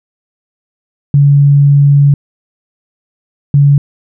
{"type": "tone bursts at uneven times", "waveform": "sine", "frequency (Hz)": 142.2, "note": "C#3", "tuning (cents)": 45, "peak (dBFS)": -3, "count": 2, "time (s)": [[1.14, 2.14], [3.54, 3.78]], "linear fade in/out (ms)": 2, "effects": []}